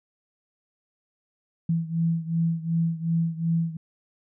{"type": "beating tone pair", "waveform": "sine", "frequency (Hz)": [164.81, 167.51], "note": ["E3", "E3"], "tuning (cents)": [0, 28], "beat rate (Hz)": 2.7, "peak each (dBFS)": [-24, -27], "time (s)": [1.69, 3.77], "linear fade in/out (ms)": 5, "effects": []}